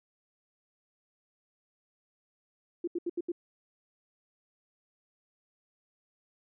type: tone bursts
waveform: sine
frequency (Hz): 345.7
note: F4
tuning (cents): -18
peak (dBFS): -29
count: 5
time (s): 2.84-3.319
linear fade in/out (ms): 5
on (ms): 35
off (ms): 76
effects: none